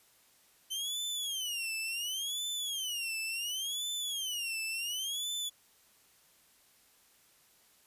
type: tone with vibrato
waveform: sawtooth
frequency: 3050 Hz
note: G7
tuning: 48 cents flat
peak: -31 dBFS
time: 0.7-5.5 s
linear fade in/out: 20 ms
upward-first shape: sine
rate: 0.7 Hz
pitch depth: 250 cents each way
effects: white hiss -65 dBFS RMS until 7.86 s + resampled to 32000 Hz